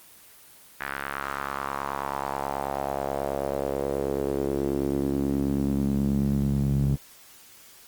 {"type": "tone with band-pass filter sweep", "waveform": "sawtooth", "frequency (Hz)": 69.3, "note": "C#2", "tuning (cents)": 0, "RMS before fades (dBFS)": -27, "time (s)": [0.8, 6.96], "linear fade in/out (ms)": 10, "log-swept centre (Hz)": [1600, 150], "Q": 2.9, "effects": ["white hiss -51 dBFS RMS until 7.87 s", "Opus 24 kbps"]}